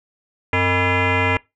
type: tone with frequency modulation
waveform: sine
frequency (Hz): 981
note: B5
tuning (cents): -12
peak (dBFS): -14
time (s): 0.53-1.37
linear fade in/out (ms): 2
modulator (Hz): 359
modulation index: 4.4
effects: noise-tail reverb RT60 0.2 s tail -23 dB re dry + tanh soft clip ceiling -10 dBFS